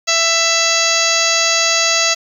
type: harmonic tone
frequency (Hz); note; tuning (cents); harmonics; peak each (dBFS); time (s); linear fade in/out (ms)
664; E5; +12; 1 / 2 / 3 / 4 / 5 / 6 / 7 / 8 / 9 / 10; -22 / -22 / -21 / -20 / -24 / -21 / -20 / -24 / -24 / -19; 0.07-2.15; 20
effects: 7-bit